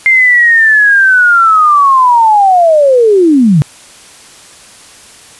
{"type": "linear sweep", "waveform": "sine", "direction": "down", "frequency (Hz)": [2110, 134.8], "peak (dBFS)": -3, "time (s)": [0.06, 3.62], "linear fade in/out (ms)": 0, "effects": ["white hiss -36 dBFS RMS until 5.39 s", "resampled to 24000 Hz"]}